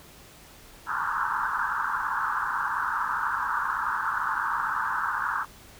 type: band-pass noise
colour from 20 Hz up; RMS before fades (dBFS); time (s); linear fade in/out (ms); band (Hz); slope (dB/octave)
white; -28; 0.86-5.46; 50; 870 to 1600; 96
effects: pink hiss -50 dBFS RMS until 5.79 s